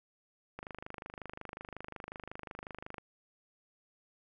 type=click train; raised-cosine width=0.5 ms; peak=-27 dBFS; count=62; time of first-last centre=0.59-2.982 s; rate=25.5 Hz; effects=none